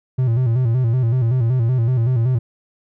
triangle tone with vibrato, 121.5 Hz, B2, 28 cents flat, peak -12 dBFS, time 0.18-2.39 s, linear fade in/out 10 ms, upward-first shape square, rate 5.3 Hz, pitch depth 100 cents each way, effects none

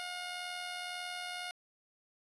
10% pulse tone with amplitude modulation, 717 Hz, F5, 45 cents sharp, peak -29 dBFS, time 0-1.51 s, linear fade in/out 0 ms, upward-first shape sine, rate 81.9 Hz, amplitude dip 35%, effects resampled to 24000 Hz

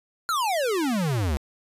square exponential sweep, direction down, 1423 to 66.4 Hz, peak -23 dBFS, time 0.29-1.37 s, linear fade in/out 0 ms, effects resampled to 32000 Hz

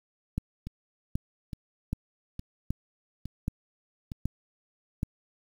two click trains, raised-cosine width 5 ms, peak -16 / -24 dBFS, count 7 / 5, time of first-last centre 0.38-5.031 / 0.67-4.118 s, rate 1.29 / 1.16 Hz, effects 8-bit

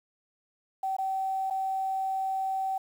sine tone with dropouts, 768 Hz, G5, 36 cents flat, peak -27 dBFS, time 0.83-2.78 s, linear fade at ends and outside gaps 5 ms, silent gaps 0.967-0.984 / 1.501-1.507 s, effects 9-bit

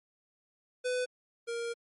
square tone pair in turn, 500 / 467.8 Hz, B4 / A#4, +21 / +6 cents, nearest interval minor second, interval 115 cents, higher first, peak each -30 / -34 dBFS, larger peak first, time 0.84-1.06 / 1.47-1.74 s, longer second, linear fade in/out 20 ms, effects MP3 48 kbps

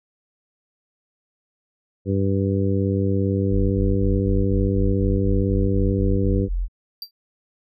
harmonic tone, 97.7 Hz, G2, 5 cents flat, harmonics 1 / 2 / 3 / 4 / 5, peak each -21 / -24 / -26 / -27 / -28 dBFS, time 2.05-6.49 s, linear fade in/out 50 ms
sine tone bursts, 43.65 Hz, F1, in tune, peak -20 dBFS, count 13, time 3.5-6.684 s, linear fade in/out 50 ms, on 220 ms, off 27 ms
square tone with exponential decay, 4699 Hz, D8, in tune, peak -26 dBFS, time 7.02-7.11 s, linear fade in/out 2 ms, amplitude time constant 18 ms
effects none

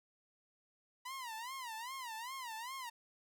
sawtooth tone with vibrato, 973 Hz, B5, 26 cents flat, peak -39 dBFS, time 1.05-2.9 s, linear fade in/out 10 ms, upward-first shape sine, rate 2.5 Hz, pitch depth 180 cents each way, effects none

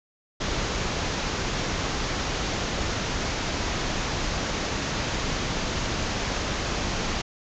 pink low-pass noise, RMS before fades -28 dBFS, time 0.4-7.22 s, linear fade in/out 10 ms, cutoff 7000 Hz, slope 96 dB/octave, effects none

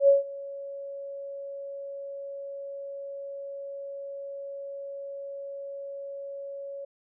sine tone with ADSR envelope, 557 Hz, C#5, 8 cents sharp, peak -13 dBFS, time 0-6.85 s, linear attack 81 ms, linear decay 150 ms, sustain -22 dB, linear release 7 ms, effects none

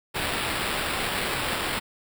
white noise with sample-and-hold, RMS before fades -28 dBFS, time 0.14-1.8 s, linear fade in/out 20 ms, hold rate 6300 Hz, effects none

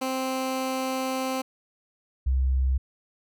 15% pulse / sine tone pair in turn, 261.6 / 65.4 Hz, C4 / C2, 0 / 0 cents, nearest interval 2 octaves, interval 2400 cents, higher first, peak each -20 dBFS, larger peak neither, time 0.01-1.42 / 2.26-2.78 s, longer first, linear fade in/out 10 ms, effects none

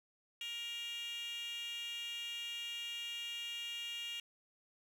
10% pulse tone with high-pass filter, 470 Hz, A#4, 14 cents sharp, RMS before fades -43 dBFS, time 0.41-4.2 s, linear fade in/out 2 ms, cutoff 2900 Hz, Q 6.5, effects none

